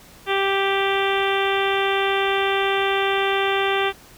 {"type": "harmonic tone", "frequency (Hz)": 392, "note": "G4", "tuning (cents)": 0, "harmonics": [1, 2, 3, 4, 5, 6, 7, 8, 9], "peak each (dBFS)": [-22, -25, -27, -28, -29, -30, -30, -31, -32], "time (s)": [0.26, 3.93], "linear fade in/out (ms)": 50, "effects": ["pink hiss -47 dBFS RMS until 4.17 s"]}